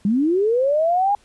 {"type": "linear sweep", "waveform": "sine", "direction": "up", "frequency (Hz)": [190, 830], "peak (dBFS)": -15, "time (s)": [0.05, 1.15], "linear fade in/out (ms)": 2, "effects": ["pink hiss -56 dBFS RMS until 1.24 s", "resampled to 24000 Hz"]}